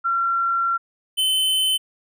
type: tone pair in turn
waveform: sine / square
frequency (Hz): 1366 / 3054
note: F6 / G7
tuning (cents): -39 / -46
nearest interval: octave + major second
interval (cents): 1393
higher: second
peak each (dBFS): -18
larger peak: neither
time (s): 0.04-0.78 / 1.17-1.78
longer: first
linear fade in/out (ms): 20
effects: none